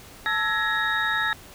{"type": "tone cluster", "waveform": "sine", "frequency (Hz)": [880, 1320, 1679, 1874, 3755], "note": ["A5", "E6", "G#6", "A#6", "A#7"], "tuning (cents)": [0, 2, 18, 9, 12], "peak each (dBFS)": [-31, -29, -25, -28, -31], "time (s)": [0.26, 1.33], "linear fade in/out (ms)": 0, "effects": ["pink hiss -46 dBFS RMS until 1.54 s"]}